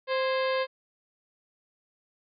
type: harmonic tone with a mistuned harmonic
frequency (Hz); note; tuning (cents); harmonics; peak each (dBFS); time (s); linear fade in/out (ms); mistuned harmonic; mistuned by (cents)
523.3; C5; 0; 1 / 2 / 3 / 4 / 5 / 6 / 7 / 8 / 9; -26 / -32 / -36 / -38 / -40 / -42 / -43 / -44 / -45; 0.07-0.67; 50; 3; +80
effects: none